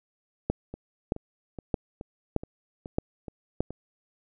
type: two click trains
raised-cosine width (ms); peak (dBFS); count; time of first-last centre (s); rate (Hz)
2; -11 / -24; 6 / 8; 0.5-3.606 / 0.74-3.706; 1.61 / 2.36
effects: none